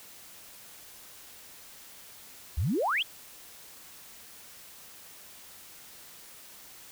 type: exponential sweep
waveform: sine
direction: up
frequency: 63.6 to 3520 Hz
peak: -25 dBFS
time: 2.57-3.03 s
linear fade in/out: 10 ms
effects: white hiss -50 dBFS RMS until 6.91 s